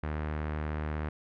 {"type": "tone with low-pass filter", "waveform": "sawtooth", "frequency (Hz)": 76.3, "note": "D#2", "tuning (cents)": -33, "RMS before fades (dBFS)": -34, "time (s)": [0.03, 1.09], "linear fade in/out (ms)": 5, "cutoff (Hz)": 1800, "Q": 1.5, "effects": []}